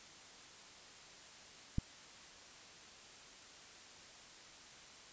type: click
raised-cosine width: 5 ms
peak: -21 dBFS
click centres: 1.784 s
effects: white hiss -56 dBFS RMS until 5.12 s + resampled to 16000 Hz